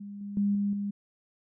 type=tone with level steps; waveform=sine; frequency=202.3 Hz; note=G#3; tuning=45 cents flat; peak=-38 / -35 / -23 / -25 / -29 dBFS; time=0-0.91 s; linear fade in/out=10 ms; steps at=0.21 / 0.37 / 0.55 / 0.73 s; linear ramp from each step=2 ms; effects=none